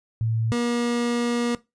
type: tone pair in turn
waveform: sine / 30% pulse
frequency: 112.7 / 238.8 Hz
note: A2 / A#3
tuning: +42 / +42 cents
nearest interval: octave + minor second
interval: 1300 cents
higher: second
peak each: -21 / -19 dBFS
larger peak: second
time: 0.21-0.52 / 0.52-1.55 s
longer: second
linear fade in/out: 0 ms
effects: noise-tail reverb RT60 0.2 s tail -18 dB re dry + resampled to 22050 Hz